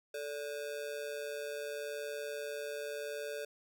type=ring-modulated tone; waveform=square; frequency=510 Hz; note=C5; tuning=44 cents flat; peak=-36 dBFS; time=0.14-3.45 s; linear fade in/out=5 ms; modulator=70.4 Hz; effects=none